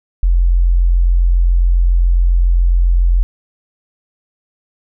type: tone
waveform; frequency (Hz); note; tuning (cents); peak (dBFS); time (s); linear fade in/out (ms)
sine; 43.65; F1; 0; -8; 0.23-3.23; 0
effects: none